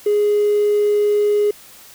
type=tone with hard clipping; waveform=triangle; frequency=415.3 Hz; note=G#4; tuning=in tune; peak=-13 dBFS; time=0.06-1.51 s; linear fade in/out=5 ms; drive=3 dB; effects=white hiss -43 dBFS RMS until 1.94 s